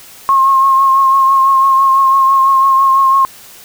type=tone with vibrato; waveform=sine; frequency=1076 Hz; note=C6; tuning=48 cents sharp; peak=-6 dBFS; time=0.29-3.25 s; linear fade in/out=0 ms; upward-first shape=triangle; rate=6 Hz; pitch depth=31 cents each way; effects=white hiss -37 dBFS RMS until 3.64 s